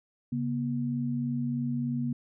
sine tone pair together, 136.9 / 240.1 Hz, C#3 / B3, -21 / -49 cents, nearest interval minor seventh, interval 972 cents, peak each -32 / -29 dBFS, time 0.32-2.13 s, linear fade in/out 5 ms, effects none

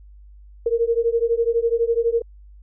sine beating tone pair, 458.7 / 470.7 Hz, A#4 / A#4, -28 / +17 cents, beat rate 12 Hz, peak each -20 dBFS, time 0.66-2.22 s, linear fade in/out 5 ms, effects added 50 Hz sine -42 dBFS peak until 2.62 s

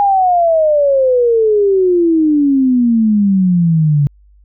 sine exponential sweep, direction down, 821 to 140.9 Hz, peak -8 dBFS, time 0-4.07 s, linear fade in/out 0 ms, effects added 50 Hz sine -43 dBFS peak until 4.44 s

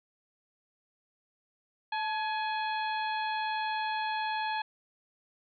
harmonic tone with a mistuned harmonic, 839 Hz, G#5, 17 cents sharp, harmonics 1 / 2 / 3 / 4 / 5, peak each -31 / -37 / -41 / -43 / -45 dBFS, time 1.92-4.62 s, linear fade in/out 5 ms, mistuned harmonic 1, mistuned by +64 cents, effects none

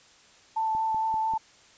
sine tone with vibrato, 883 Hz, A5, 6 cents sharp, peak -24 dBFS, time 0.56-1.38 s, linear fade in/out 10 ms, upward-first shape sine, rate 4.4 Hz, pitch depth 12 cents each way
click train, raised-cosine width 3 ms, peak -31 dBFS, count 4, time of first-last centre 0.75-1.337 s, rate 5.11 Hz
effects white hiss -56 dBFS RMS until 1.77 s + resampled to 16000 Hz

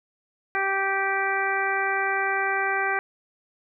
harmonic tone, 390 Hz, G4, 9 cents flat, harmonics 1 / 2 / 3 / 4 / 5 / 6, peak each -31 / -28 / -31 / -27 / -29 / -32 dBFS, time 0.55-2.99 s, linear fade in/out 0 ms, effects none

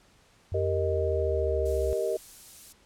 sine linear sweep, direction down, 92.5 to 67.6 Hz, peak -29 dBFS, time 0.52-1.93 s, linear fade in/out 0 ms
sine chord, Eb major, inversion first, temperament equal, 392 / 466.2 / 622.3 Hz, G4 / Bb4 / Eb5, 0 / 0 / 0 cents, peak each -30 dBFS, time 0.54-2.17 s, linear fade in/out 5 ms
violet noise, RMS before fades -41 dBFS, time 1.65-2.73 s, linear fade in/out 10 ms
effects pink hiss -61 dBFS RMS until 2.85 s + low-pass 9000 Hz 12 dB/octave

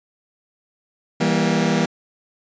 sawtooth chord, E diminished, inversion none, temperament just, 164.81 / 197.78 / 237.3 Hz, E3 / G3 / Bb3, 0 / +16 / +31 cents, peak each -17 dBFS, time 1.2-1.86 s, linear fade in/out 10 ms, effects resampled to 16000 Hz

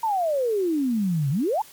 sine exponential two-way sweep, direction down then up, 934 to 131.8 to 934 Hz, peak -20 dBFS, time 0.03-1.62 s, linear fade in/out 5 ms, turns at 1.3 s, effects white hiss -48 dBFS RMS until 1.72 s + MP3 96 kbps

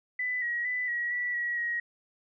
sine tone with pitch steps, 1996 / 1904 / 1993 / 1911 / 1954 / 1917 / 1893 Hz, B6 / A#6 / B6 / A#6 / B6 / A#6 / A#6, +18 / +36 / +15 / +43 / -19 / +48 / +26 cents, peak -28 dBFS, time 0.19-1.8 s, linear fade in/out 5 ms, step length 230 ms, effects none

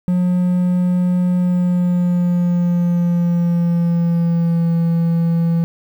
triangle tone with pitch glide, 179.5 to 167.48 Hz, F3 to E3, +48 to +28 cents, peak -11 dBFS, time 0.08-5.64 s, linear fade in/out 0 ms, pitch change -120 cents, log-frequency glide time 1.36-4.74 s, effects 8-bit

